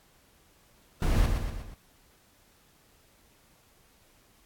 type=noise with echo; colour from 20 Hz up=brown; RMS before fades=-24 dBFS; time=1.02-1.26 s; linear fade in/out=2 ms; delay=120 ms; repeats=4; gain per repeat=-5 dB; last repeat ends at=1.74 s; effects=pink hiss -62 dBFS RMS until 4.45 s + AAC 64 kbps